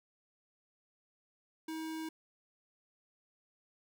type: tone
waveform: square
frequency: 319 Hz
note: D#4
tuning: 43 cents sharp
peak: -39 dBFS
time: 1.68-2.09 s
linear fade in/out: 5 ms
effects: none